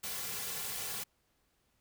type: noise with comb filter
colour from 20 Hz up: white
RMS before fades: -39 dBFS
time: 0.03-1.04 s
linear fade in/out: 10 ms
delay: 3.2 ms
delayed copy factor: -0.85
effects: pink hiss -75 dBFS RMS until 1.8 s